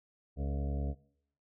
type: harmonic tone with a mistuned harmonic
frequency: 70.3 Hz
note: C#2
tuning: 25 cents sharp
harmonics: 1 / 2 / 3 / 4 / 6 / 7 / 8 / 9 / 10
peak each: -33 / -39 / -43 / -45 / -49 / -50 / -51 / -52 / -53 dBFS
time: 0.36-0.95 s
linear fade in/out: 50 ms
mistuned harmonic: 7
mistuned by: -32 cents
effects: noise-tail reverb RT60 0.7 s tail -21 dB re dry